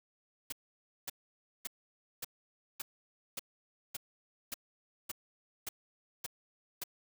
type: noise bursts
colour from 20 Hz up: white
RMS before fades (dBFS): -39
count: 12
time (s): 0.5-6.838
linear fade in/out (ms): 5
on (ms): 24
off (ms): 550
effects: none